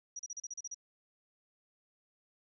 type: tone bursts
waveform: sine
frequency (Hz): 5790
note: F#8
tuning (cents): -38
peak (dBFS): -39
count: 9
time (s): 0.16-0.745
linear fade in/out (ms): 5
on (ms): 33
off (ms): 36
effects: none